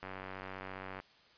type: click train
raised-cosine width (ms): 0.5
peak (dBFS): -28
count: 93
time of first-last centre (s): 0.03-1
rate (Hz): 94.8
effects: white hiss -63 dBFS RMS until 1.37 s + resampled to 11025 Hz